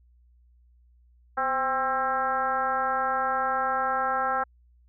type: tone with frequency modulation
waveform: sine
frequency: 1062 Hz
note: C6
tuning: 25 cents sharp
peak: -23 dBFS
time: 1.37-4.44 s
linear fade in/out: 10 ms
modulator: 271 Hz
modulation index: 1.8
effects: added 60 Hz sine -56 dBFS peak until 4.88 s